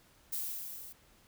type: noise with level ramp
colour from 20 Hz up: violet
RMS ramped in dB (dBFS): -35 to -49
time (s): 0.32-0.93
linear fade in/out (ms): 10
effects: pink hiss -64 dBFS RMS until 1.27 s